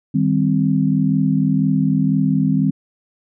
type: chord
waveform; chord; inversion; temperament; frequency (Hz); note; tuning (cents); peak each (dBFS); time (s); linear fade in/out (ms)
sine; C minor; first; equal with one note detuned; 155.56 / 197.48 / 261.6; Eb3 / G3 / C4; 0 / +13 / 0; -18; 0.14-2.71; 10
effects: none